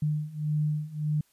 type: beating tone pair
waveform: sine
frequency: 150.3 / 152 Hz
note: D3 / D#3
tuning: +40 / -40 cents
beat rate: 1.7 Hz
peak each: -30 / -28 dBFS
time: 0.02-1.21 s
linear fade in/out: 5 ms
effects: white hiss -67 dBFS RMS until 1.32 s + resampled to 32000 Hz